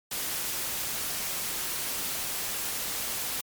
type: noise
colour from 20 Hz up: white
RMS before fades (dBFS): -32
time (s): 0.11-3.41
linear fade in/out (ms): 5
effects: MP3 96 kbps